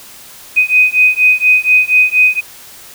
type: beating tone pair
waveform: sine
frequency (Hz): 2500 / 2504.2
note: D#7 / D#7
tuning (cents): +8 / +11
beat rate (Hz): 4.2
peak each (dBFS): -10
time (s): 0.56-2.41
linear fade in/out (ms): 20
effects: white hiss -36 dBFS RMS until 2.94 s